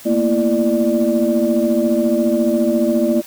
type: tone cluster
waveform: sine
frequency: 225.9 / 240.3 / 334.7 / 593 Hz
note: A3 / B3 / E4 / D5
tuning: +46 / -47 / +26 / +17 cents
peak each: -18 dBFS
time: 0.05-3.22 s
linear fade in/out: 20 ms
effects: tanh soft clip ceiling -5 dBFS + white hiss -39 dBFS RMS until 3.26 s